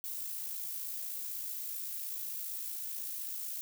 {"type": "noise with amplitude modulation", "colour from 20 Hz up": "violet", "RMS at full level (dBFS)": -38, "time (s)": [0.04, 3.61], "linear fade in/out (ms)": 0, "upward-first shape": "sine", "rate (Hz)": 55.8, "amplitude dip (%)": 35, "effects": []}